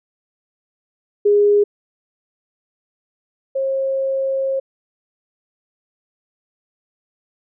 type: tone pair in turn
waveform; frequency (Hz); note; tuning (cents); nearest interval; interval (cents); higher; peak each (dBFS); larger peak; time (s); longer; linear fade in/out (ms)
sine; 411.2 / 537.4; G#4 / C5; -17 / +46; perfect fourth; 463; second; -10 / -17; first; 1.25-1.64 / 3.55-4.6; second; 10
effects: none